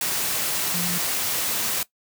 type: tone in noise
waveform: sine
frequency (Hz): 175.3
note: F3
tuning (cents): +7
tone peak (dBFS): -28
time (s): 0.74-0.98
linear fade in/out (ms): 2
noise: white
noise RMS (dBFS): -25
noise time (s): 0.01-1.83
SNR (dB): -6
effects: noise-tail reverb RT60 0.1 s tail -18 dB re dry + high-pass 100 Hz 12 dB/octave